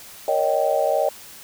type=chord; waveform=sine; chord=Eb dominant seventh; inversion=second; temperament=just; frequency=466.7 / 560 / 622.3 / 777.8 Hz; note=Bb4 / Db5 / Eb5 / G5; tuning=+2 / +18 / 0 / -14 cents; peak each=-27 / -22 / -21 / -24 dBFS; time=0.28-1.09 s; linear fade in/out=2 ms; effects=white hiss -42 dBFS RMS until 1.43 s